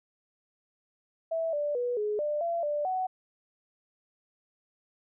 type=tone with pitch steps; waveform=sine; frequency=655 / 587 / 488 / 420.4 / 595 / 679 / 590 / 746 Hz; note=E5 / D5 / B4 / G#4 / D5 / F5 / D5 / F#5; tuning=-11 / -1 / -21 / +21 / +22 / -49 / +8 / +14 cents; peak=-27 dBFS; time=1.31-3.07 s; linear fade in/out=10 ms; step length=220 ms; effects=none